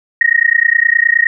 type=tone with amplitude modulation; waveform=sine; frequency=1874 Hz; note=A#6; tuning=9 cents sharp; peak=-4 dBFS; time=0.21-1.27 s; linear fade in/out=2 ms; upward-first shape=sine; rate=29.6 Hz; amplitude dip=100%; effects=none